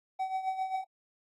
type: tone with tremolo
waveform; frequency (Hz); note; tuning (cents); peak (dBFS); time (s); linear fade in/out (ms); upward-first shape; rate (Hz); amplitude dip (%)
triangle; 759; F#5; +44; -26; 0.19-0.84; 10; triangle; 7.5; 75
effects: AAC 32 kbps